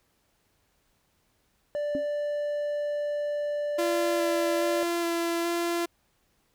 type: tone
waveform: triangle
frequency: 587.3 Hz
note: D5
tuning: in tune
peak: -25 dBFS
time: 1.75-4.83 s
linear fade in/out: 0 ms
type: tone with exponential decay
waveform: sine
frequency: 277.2 Hz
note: C#4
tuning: in tune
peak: -25 dBFS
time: 1.95-2.07 s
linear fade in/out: 0 ms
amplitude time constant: 26 ms
type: tone with vibrato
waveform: sawtooth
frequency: 340.2 Hz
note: F4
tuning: 45 cents flat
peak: -22 dBFS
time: 3.78-5.86 s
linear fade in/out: 10 ms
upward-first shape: square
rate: 1.2 Hz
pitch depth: 10 cents each way
effects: pink hiss -70 dBFS RMS until 6.54 s